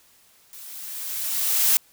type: noise with level ramp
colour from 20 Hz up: blue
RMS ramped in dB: -42 to -17 dBFS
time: 0.53-1.77 s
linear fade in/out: 0 ms
effects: white hiss -57 dBFS RMS until 1.92 s